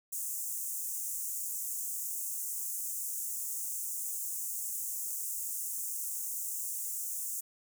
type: high-pass noise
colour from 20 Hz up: pink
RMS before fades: -37 dBFS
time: 0.12-7.41 s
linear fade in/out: 10 ms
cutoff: 6700 Hz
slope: 48 dB/octave
effects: none